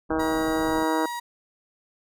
pink low-pass noise, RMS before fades -38 dBFS, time 0.09-0.85 s, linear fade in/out 20 ms, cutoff 1200 Hz, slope 96 dB/octave
harmonic tone, 159 Hz, D#3, 38 cents sharp, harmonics 2 / 3 / 4 / 5 / 6 / 7 / 8 / 9 / 10, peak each -25 / -29 / -31 / -33 / -35 / -36 / -37 / -38 / -39 dBFS, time 0.1-1.06 s, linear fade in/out 5 ms
35% pulse tone, 955 Hz, A#5, 42 cents sharp, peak -28 dBFS, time 0.19-1.2 s, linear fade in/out 10 ms
effects none

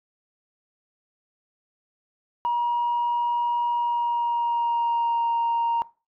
sine tone with pitch glide, 954 to 932.2 Hz, A#5 to A#5, +40 to 0 cents, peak -19 dBFS, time 2.45-5.82 s, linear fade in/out 0 ms, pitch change -40 cents, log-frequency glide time 3.7-5.29 s, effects noise-tail reverb RT60 0.3 s tail -20 dB re dry + tanh soft clip ceiling -18 dBFS

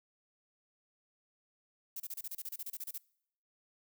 violet noise bursts, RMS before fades -41 dBFS, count 15, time 1.96-2.98 s, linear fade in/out 5 ms, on 40 ms, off 30 ms, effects noise-tail reverb RT60 0.7 s tail -24 dB re dry

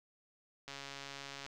click train, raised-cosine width 0.2 ms, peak -28 dBFS, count 110, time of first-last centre 0.68-1.464 s, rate 139 Hz, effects none

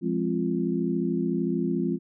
sine tone cluster, 173.5 / 207 / 264.5 / 346.1 Hz, F3 / G#3 / C4 / F4, -11 / -5 / +19 / -16 cents, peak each -29 dBFS, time 0.01-1.99 s, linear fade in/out 50 ms, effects none

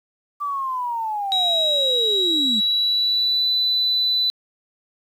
sine linear sweep, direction down, 1174.7 to 200 Hz, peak -22 dBFS, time 0.4-2.61 s, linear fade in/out 20 ms
sine tone with pitch glide, 3843 to 3990 Hz, B7 to B7, -48 to +17 cents, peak -16 dBFS, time 1.32-4.3 s, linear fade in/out 0 ms, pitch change +65 cents, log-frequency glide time 2.06-3.5 s
effects tanh soft clip ceiling -12 dBFS + 9-bit

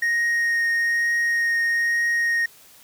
triangle tone with vibrato, 1864.7 Hz, A#6, in tune, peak -17 dBFS, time 0.02-2.46 s, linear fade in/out 5 ms, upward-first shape triangle, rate 1.1 Hz, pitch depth 9 cents each way, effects white hiss -50 dBFS RMS until 2.83 s

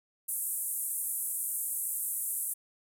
pink band-pass noise, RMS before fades -34 dBFS, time 0.28-2.54 s, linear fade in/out 10 ms, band 8600 to 14000 Hz, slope 48 dB/octave, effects none

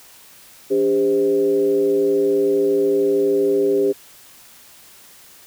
sine tone with frequency modulation, 400.7 Hz, G4, 38 cents sharp, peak -14 dBFS, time 0.7-3.93 s, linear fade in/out 20 ms, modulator 113 Hz, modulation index 0.71, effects white hiss -46 dBFS RMS until 5.46 s

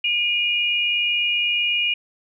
sine tone pair together, 2435 / 2863 Hz, D#7 / F7, -38 / +42 cents, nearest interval minor third, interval 280 cents, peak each -21 dBFS, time 0.04-1.94 s, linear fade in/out 5 ms, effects none

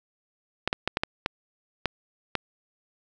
clicks, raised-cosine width 0.3 ms, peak -8 dBFS, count 8, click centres 0.676 / 0.729 / 0.876 / 0.971 / 1.035 / 1.261 / 1.857 / 2.353 s, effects none

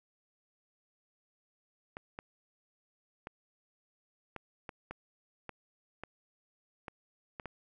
clicks, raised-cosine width 0.5 ms, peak -26 dBFS, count 11, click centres 1.969 / 2.189 / 3.271 / 4.363 / 4.692 / 4.91 / 5.493 / 6.036 / 6.882 / 7.398 / 7.457 s, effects none

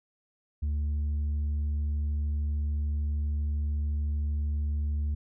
sine tone with tanh clipping, 73.9 Hz, D2, 11 cents sharp, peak -27 dBFS, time 0.62-5.15 s, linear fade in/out 10 ms, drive 3 dB, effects none

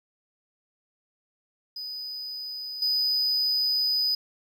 triangle tone with level steps, 4983 Hz, D#8, 2 cents sharp, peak -32 / -21 dBFS, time 1.76-4.15 s, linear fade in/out 5 ms, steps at 2.82 s, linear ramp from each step 2 ms, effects 10-bit

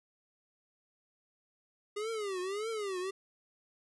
square tone with vibrato, 405.5 Hz, G#4, 41 cents flat, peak -35 dBFS, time 1.96-3.11 s, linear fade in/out 10 ms, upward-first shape triangle, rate 1.7 Hz, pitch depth 220 cents each way, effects resampled to 24000 Hz

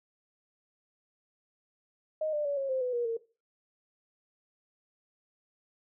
sine tone with pitch steps, 622.3 / 595.6 / 570 / 545.5 / 522.1 / 499.7 / 478.2 / 457.7 Hz, D#5 / D5 / C#5 / C#5 / C5 / B4 / A#4 / A#4, 0 / +24 / +48 / -28 / -4 / +20 / +44 / -32 cents, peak -28 dBFS, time 2.21-3.17 s, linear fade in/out 5 ms, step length 120 ms, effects noise-tail reverb RT60 0.3 s tail -17 dB re dry

